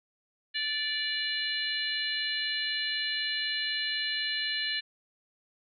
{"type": "harmonic tone", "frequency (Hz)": 584, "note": "D5", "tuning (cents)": -10, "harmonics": [3, 4, 5, 6, 7], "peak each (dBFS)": [-34, -39, -35, -39, -33], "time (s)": [0.54, 4.81], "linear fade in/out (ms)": 20, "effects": []}